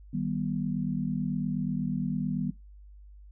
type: chord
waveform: sine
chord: Eb augmented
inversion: none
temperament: just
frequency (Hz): 155.56 / 194.45 / 243.1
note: Eb3 / G3 / B3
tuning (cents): 0 / -14 / -27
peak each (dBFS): -32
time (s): 0.13-2.51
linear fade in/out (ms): 10
effects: noise-tail reverb RT60 0.2 s tail -20 dB re dry + added 50 Hz sine -47 dBFS peak until 3.31 s